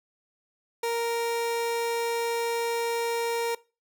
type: tone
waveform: 30% pulse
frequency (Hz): 466.2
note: A#4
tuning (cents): 0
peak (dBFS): -23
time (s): 0.83-3.55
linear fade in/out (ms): 5
effects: noise-tail reverb RT60 0.3 s tail -21 dB re dry